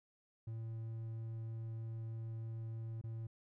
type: tone with dropouts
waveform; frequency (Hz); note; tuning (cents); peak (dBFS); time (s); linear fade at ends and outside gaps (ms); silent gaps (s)
triangle; 112.9; A2; +45; -39; 0.47-3.27; 5; 3.014-3.038
effects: none